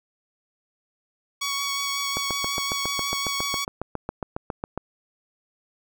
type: tone with vibrato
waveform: 10% pulse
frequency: 1120 Hz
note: C#6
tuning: 18 cents sharp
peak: -17 dBFS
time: 1.41-3.65 s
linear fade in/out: 10 ms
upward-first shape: sine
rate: 5.5 Hz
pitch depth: 12 cents each way
type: click train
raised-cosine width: 1 ms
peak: -14 dBFS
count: 20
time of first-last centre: 2.17-4.776 s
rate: 7.29 Hz
effects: none